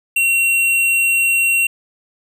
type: tone with tanh clipping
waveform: sine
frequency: 2738 Hz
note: F7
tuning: 35 cents flat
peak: -14 dBFS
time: 0.16-1.67 s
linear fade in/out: 5 ms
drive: 15 dB
effects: none